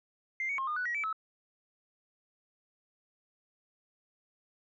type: tone with pitch steps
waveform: sine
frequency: 2094 / 2235 / 1069 / 1218 / 1483 / 1907 / 2312 / 1298 Hz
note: C7 / C#7 / C6 / D#6 / F#6 / A#6 / D7 / E6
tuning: +1 / +14 / +37 / -37 / +4 / +39 / -28 / -27 cents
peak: -30 dBFS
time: 0.4-1.128 s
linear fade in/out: 2 ms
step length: 91 ms
effects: tanh soft clip ceiling -26 dBFS